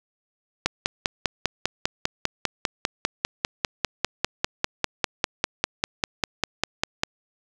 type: click train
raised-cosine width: 0.2 ms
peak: -3 dBFS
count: 33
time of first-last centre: 0.66-7.035 s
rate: 5.02 Hz
effects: none